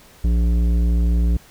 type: tone with tanh clipping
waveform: sine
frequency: 58.27 Hz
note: A#1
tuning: in tune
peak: -16 dBFS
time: 0.24-1.37 s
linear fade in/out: 5 ms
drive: 12 dB
effects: pink hiss -48 dBFS RMS until 1.5 s